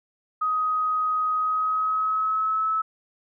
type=tone with pitch glide; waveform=sine; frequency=1256 to 1300.3 Hz; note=D#6 to E6; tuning=+16 to -24 cents; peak=-21 dBFS; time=0.41-2.82 s; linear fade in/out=10 ms; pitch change=+60 cents; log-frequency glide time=1.35-2.7 s; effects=none